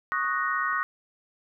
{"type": "chord", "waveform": "sine", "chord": "D# minor seventh", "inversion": "third", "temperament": "equal", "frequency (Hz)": [1108.7, 1244.5, 1480, 1864.7], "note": ["C#6", "D#6", "F#6", "A#6"], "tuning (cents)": [0, 0, 0, 0], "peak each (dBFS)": -30, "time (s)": [0.12, 0.83], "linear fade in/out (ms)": 0}
{"type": "clicks", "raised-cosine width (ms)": 0.5, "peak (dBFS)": -35, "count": 2, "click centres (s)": [0.247, 0.729]}
{"effects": []}